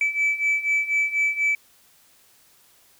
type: beating tone pair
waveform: sine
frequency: 2305 / 2309.1 Hz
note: D7 / D7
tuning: -33 / -30 cents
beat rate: 4.1 Hz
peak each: -23 / -20 dBFS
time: 0.01-1.55 s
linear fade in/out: 2 ms
effects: tanh soft clip ceiling -16 dBFS + white hiss -57 dBFS RMS until 2.99 s